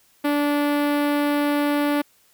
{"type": "tone with notch filter", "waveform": "sawtooth", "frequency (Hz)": 290.8, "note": "D4", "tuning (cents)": -17, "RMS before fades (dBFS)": -21, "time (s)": [0.24, 2.02], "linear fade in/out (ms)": 10, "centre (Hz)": 6600, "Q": 0.59, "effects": ["white hiss -59 dBFS RMS until 2.33 s"]}